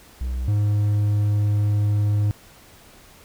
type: tone pair in turn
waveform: triangle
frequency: 62.9 / 103.78 Hz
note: B1 / G#2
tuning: +32 / -1 cents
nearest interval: major sixth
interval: 867 cents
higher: second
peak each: -21 / -15 dBFS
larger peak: second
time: 0.21-0.48 / 0.48-2.31 s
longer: second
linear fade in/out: 0 ms
effects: pink hiss -49 dBFS RMS until 3.24 s